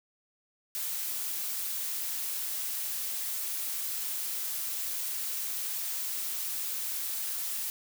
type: noise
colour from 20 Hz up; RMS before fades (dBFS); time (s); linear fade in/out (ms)
blue; -34; 0.75-7.7; 0
effects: none